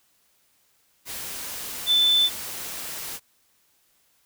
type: tone in noise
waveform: sine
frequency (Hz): 3520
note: A7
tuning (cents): 0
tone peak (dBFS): -16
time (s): 1.86-2.3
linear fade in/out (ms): 50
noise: white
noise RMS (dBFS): -34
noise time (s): 1.05-3.2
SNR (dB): +15
effects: white hiss -65 dBFS RMS until 4.25 s